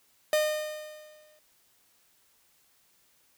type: tone with exponential decay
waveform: 45% pulse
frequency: 611 Hz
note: D#5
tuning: 32 cents flat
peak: -21 dBFS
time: 0.33-1.39 s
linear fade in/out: 1 ms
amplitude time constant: 230 ms
effects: white hiss -66 dBFS RMS until 3.37 s